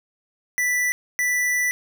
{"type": "tone bursts at uneven times", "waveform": "square", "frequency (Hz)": 1975.5, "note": "B6", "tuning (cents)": 0, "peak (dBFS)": -20, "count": 2, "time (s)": [[0.58, 0.92], [1.19, 1.71]], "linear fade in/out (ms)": 0, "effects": []}